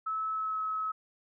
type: tone with pitch glide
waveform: sine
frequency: 1300 to 1286.6 Hz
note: E6 to E6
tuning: -24 to -42 cents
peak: -30 dBFS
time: 0.06-0.92 s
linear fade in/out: 10 ms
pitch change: -18 cents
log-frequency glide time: 0.32-0.6 s
effects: none